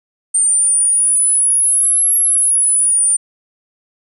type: exponential two-way sweep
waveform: sine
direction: up then down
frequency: 8870 to 11270 to 9120 Hz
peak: -10 dBFS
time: 0.34-3.17 s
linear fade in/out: 10 ms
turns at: 2.16 s
effects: none